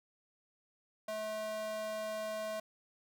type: tone with high-pass filter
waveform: square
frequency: 215.9 Hz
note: A3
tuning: 33 cents flat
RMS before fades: -39 dBFS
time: 1.08-2.6 s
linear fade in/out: 5 ms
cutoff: 570 Hz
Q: 2.7
effects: none